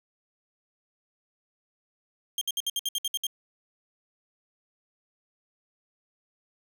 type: tone bursts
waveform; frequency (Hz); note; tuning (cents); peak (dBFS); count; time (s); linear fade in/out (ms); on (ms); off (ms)
sawtooth; 3200; G7; +35; -23; 10; 2.38-3.268; 2; 33; 62
effects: none